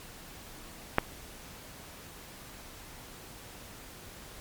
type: click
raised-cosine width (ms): 0.5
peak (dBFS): -6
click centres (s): 0.984
effects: pink hiss -48 dBFS RMS until 4.4 s + MP3 96 kbps